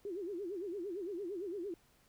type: tone with vibrato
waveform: sine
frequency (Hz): 373.5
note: F#4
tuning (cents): +16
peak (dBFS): -38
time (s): 0.05-1.74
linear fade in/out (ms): 2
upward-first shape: sine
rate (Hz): 8.8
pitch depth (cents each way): 200
effects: pink hiss -69 dBFS RMS until 2.08 s